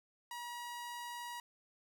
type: tone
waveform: sawtooth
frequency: 959 Hz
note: A#5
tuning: 49 cents sharp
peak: -39 dBFS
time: 0.31-1.4 s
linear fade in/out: 2 ms
effects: none